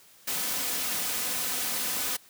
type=noise with comb filter; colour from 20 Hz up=white; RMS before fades=-30 dBFS; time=0.27-2.17 s; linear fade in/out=10 ms; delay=4 ms; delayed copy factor=+0.5; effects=white hiss -56 dBFS RMS until 2.29 s + high-pass 80 Hz 12 dB/octave